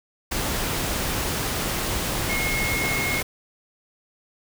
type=tone in noise; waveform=sine; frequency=2162 Hz; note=C#7; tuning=44 cents flat; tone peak=-25 dBFS; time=2.29-3.21 s; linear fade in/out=10 ms; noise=pink; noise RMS=-26 dBFS; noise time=0.31-3.23 s; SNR=-2 dB; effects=none